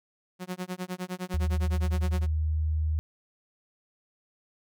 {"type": "tone with tremolo", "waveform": "sawtooth", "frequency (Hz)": 182.4, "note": "F#3", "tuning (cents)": -24, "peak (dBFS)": -26, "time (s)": [0.39, 2.27], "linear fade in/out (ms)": 50, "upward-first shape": "sine", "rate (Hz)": 9.8, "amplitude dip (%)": 100}
{"type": "tone", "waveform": "sine", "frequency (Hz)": 77.78, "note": "D#2", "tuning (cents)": 0, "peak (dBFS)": -24, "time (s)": [1.34, 2.99], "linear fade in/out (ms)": 0}
{"effects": []}